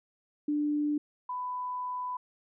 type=tone pair in turn; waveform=sine; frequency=295.9 / 997.1 Hz; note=D4 / B5; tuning=+13 / +16 cents; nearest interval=octave + major sixth; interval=2103 cents; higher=second; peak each=-26 / -32 dBFS; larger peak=first; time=0.48-0.98 / 1.29-2.17 s; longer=second; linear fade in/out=5 ms; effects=none